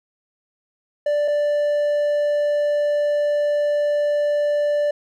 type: tone pair in turn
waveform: triangle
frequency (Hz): 587.3 / 587.3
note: D5 / D5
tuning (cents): 0 / 0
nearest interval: unison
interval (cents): 0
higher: neither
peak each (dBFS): -15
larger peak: neither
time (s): 1.06-1.28 / 1.28-4.91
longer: second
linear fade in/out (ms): 5
effects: none